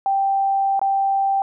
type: tone with dropouts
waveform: sine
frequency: 784 Hz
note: G5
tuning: in tune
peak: -16 dBFS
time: 0.06-1.42 s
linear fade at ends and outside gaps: 1 ms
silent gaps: 0.794-0.815 s
effects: none